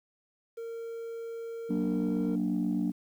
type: tone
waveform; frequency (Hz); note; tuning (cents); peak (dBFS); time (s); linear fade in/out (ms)
triangle; 460; A#4; -23; -34; 0.57-2.36; 10
type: chord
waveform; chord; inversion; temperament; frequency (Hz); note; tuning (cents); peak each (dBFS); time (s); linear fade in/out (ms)
sine; Gb augmented; none; equal; 185 / 233.1 / 293.7; Gb3 / Bb3 / D4; 0 / 0 / 0; -30; 1.69-2.92; 20
effects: tanh soft clip ceiling -21 dBFS + 10-bit